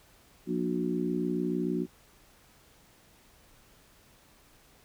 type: harmonic tone with a mistuned harmonic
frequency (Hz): 59.6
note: A#1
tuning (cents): +39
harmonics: 3 / 4 / 5 / 6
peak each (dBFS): -33 / -33 / -33 / -33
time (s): 0.46-1.87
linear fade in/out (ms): 50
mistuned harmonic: 6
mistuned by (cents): +35
effects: pink hiss -60 dBFS RMS until 4.84 s